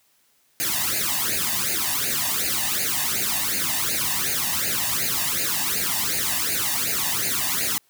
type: noise with flanger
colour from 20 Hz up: white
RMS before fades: -24 dBFS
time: 0.6-7.78 s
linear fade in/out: 0 ms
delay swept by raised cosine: 0.44 to 1.11 ms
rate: 2.7 Hz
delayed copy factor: +0.95
effects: white hiss -63 dBFS RMS until 7.89 s + high-pass 80 Hz 12 dB/octave